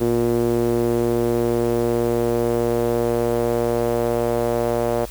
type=tone with band-pass filter sweep; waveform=sawtooth; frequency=118.1 Hz; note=A#2; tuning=23 cents sharp; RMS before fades=-20 dBFS; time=0-5.06 s; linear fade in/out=20 ms; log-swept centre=370 to 560 Hz; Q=2.5; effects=added 50 Hz sine -35 dBFS peak until 5.1 s + white hiss -41 dBFS RMS until 5.1 s